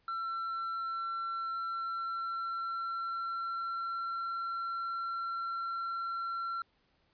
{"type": "tone with pitch glide", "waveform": "triangle", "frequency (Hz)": [1348, 1359.7], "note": ["E6", "F6"], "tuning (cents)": [38, -47], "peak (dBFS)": -32, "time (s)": [0.08, 6.62], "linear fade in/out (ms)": 2, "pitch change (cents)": 15, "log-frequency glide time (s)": [0.53, 4.34], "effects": ["pink hiss -72 dBFS RMS until 7.13 s", "resampled to 11025 Hz"]}